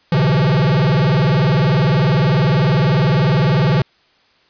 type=tone with vibrato; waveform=square; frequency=146.83 Hz; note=D3; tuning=in tune; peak=-12 dBFS; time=0.12-3.82 s; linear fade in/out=2 ms; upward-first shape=square; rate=20 Hz; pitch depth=250 cents each way; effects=white hiss -55 dBFS RMS until 4.49 s + resampled to 11025 Hz